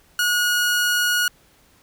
sawtooth tone, 1449 Hz, F#6, 37 cents flat, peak -14 dBFS, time 0.19-1.28 s, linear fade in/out 2 ms, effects pink hiss -56 dBFS RMS until 1.82 s

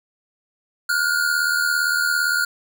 square tone pair together, 1422.4 / 1500 Hz, F6 / F#6, +31 / +23 cents, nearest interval minor second, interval 92 cents, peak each -20 / -24 dBFS, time 0.89-2.45 s, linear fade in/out 5 ms, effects none

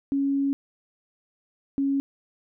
sine tone pair in turn, 277.2 / 276 Hz, C#4 / C#4, 0 / -7 cents, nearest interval unison, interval 7 cents, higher first, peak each -21 dBFS, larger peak neither, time 0.12-0.53 / 1.78-2 s, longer first, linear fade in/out 0 ms, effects none

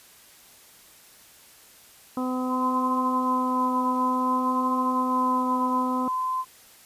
harmonic tone, 254.6 Hz, C4, 47 cents flat, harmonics 1 / 2 / 3 / 4 / 5, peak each -26 / -34 / -37 / -34 / -37 dBFS, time 2.17-6.08 s, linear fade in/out 2 ms
sine tone with vibrato, 1021 Hz, C6, 43 cents flat, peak -24 dBFS, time 2.49-6.45 s, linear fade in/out 50 ms, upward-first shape triangle, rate 0.56 Hz, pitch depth 22 cents each way
effects white hiss -52 dBFS RMS until 6.85 s + resampled to 32000 Hz

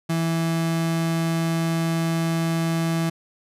35% pulse tone, 164.81 Hz, E3, in tune, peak -19 dBFS, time 0.09-3.1 s, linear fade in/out 10 ms, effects resampled to 32000 Hz

